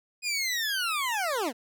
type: linear sweep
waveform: 20% pulse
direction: down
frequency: 2500 to 210 Hz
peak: -22 dBFS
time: 0.22-1.53 s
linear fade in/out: 50 ms
effects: none